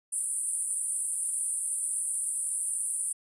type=band-pass noise; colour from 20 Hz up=white; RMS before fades=-31 dBFS; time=0.12-3.13 s; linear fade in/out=10 ms; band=8700 to 10000 Hz; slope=96 dB/octave; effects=resampled to 24000 Hz